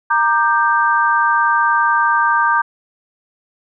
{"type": "chord", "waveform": "sine", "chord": "G minor", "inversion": "first", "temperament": "equal with one note detuned", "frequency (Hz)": [932.3, 1191.7, 1568], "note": ["Bb5", "D6", "G6"], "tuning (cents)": [0, 25, 0], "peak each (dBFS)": -16, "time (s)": [0.1, 2.62], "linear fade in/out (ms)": 10, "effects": []}